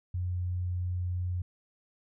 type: tone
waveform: sine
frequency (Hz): 89.7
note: F2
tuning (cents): +47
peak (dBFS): -29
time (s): 0.14-1.42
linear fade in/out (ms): 5
effects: none